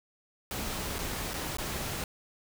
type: noise with dropouts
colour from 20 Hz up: pink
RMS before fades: -35 dBFS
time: 0.51-2.04 s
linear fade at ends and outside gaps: 1 ms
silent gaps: 0.984-0.989 / 1.335-1.34 / 1.57-1.584 s
effects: none